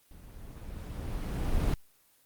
brown noise with level ramp, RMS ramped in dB -50 to -26 dBFS, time 0.11-1.74 s, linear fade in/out 2 ms, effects white hiss -65 dBFS RMS until 2.25 s + Opus 24 kbps

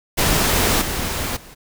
pink noise with level steps, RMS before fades -17 / -24 / -42 dBFS, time 0.17-1.55 s, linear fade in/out 20 ms, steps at 0.81 / 1.36 s, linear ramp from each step 10 ms, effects none

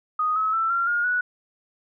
sine tone with pitch steps, 1244.5 / 1286.9 / 1330.7 / 1376.1 / 1423 / 1471.4 Hz, D#6 / E6 / E6 / F6 / F6 / F#6, 0 / -42 / +16 / -26 / +32 / -10 cents, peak -20 dBFS, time 0.19-1.21 s, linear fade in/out 5 ms, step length 170 ms, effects none

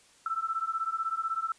sine beating tone pair, 1318.5 / 1334.5 Hz, E6 / E6, 0 / +21 cents, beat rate 16 Hz, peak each -32 / -32 dBFS, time 0.26-1.52 s, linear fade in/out 2 ms, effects white hiss -60 dBFS RMS until 1.58 s + resampled to 22050 Hz

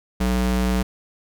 square ring-modulated tone, 123.47 Hz, B2, in tune, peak -16 dBFS, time 0.2-0.83 s, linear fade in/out 10 ms, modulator 66.3 Hz, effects none

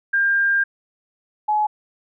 sine tone pair in turn, 1600 / 847.6 Hz, G6 / G#5, +35 / +35 cents, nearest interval major seventh, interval 1100 cents, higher first, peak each -15 / -16 dBFS, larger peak first, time 0.13-0.64 / 1.48-1.67 s, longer first, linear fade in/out 10 ms, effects none

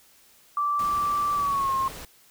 sine tone with pitch glide, 1167 to 1070.1 Hz, D6 to C6, -11 to +39 cents, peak -22 dBFS, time 0.57-1.88 s, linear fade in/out 2 ms, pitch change -150 cents, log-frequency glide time 1.34-1.74 s
pink noise, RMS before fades -40 dBFS, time 0.79-2.05 s, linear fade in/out 2 ms
effects white hiss -57 dBFS RMS until 2.3 s

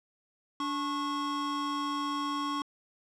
square tone pair together, 290 / 1094.9 Hz, D4 / C#6, -22 / -22 cents, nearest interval octave + major seventh, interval 2300 cents, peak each -35 / -33 dBFS, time 0.6-2.62 s, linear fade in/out 2 ms, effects low-pass 6000 Hz 12 dB/octave

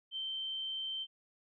sine tone, 3114 Hz, G7, 12 cents flat, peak -36 dBFS, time 0.11-1.07 s, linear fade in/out 50 ms, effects none

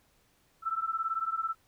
sine beating tone pair, 1318.5 / 1336.5 Hz, E6 / E6, 0 / +23 cents, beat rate 18 Hz, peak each -32 / -33 dBFS, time 0.62-1.55 s, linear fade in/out 50 ms, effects pink hiss -68 dBFS RMS until 1.67 s

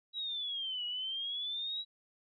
sine exponential two-way sweep, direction down then up, 3900 to 2900 to 3900 Hz, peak -35 dBFS, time 0.13-1.85 s, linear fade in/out 50 ms, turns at 0.85 s, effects none

